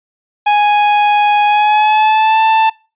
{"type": "tone with pitch glide", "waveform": "45% pulse", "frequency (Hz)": [830.6, 885.1], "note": ["G#5", "A5"], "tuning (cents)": [0, 10], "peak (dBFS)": -8, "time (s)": [0.46, 2.7], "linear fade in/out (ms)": 10, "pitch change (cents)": 110, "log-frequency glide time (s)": [1.46, 2.41], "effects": ["noise-tail reverb RT60 0.3 s tail -21 dB re dry", "resampled to 8000 Hz"]}